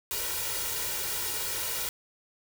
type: noise with comb filter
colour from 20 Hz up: white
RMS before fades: -32 dBFS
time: 0.11-1.89 s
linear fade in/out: 0 ms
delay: 2.1 ms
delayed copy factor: +0.75
effects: none